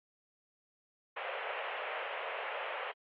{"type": "band-pass noise", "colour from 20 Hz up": "pink", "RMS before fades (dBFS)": -40, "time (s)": [1.16, 2.92], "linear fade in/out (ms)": 10, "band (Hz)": [480, 2900], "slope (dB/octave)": 48, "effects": ["AAC 32 kbps"]}